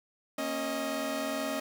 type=tone cluster; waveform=sawtooth; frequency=232.1 / 273.6 / 626 Hz; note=A#3 / C#4 / D#5; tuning=-7 / -23 / +10 cents; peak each=-36 / -31 / -30 dBFS; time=0.38-1.6 s; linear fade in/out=5 ms; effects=10-bit